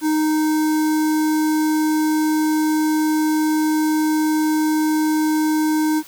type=tone with notch filter; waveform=square; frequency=309.6 Hz; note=D#4; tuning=9 cents flat; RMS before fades=-18 dBFS; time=0.01-6.03 s; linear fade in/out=50 ms; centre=2800 Hz; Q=0.84; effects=white hiss -43 dBFS RMS until 6.07 s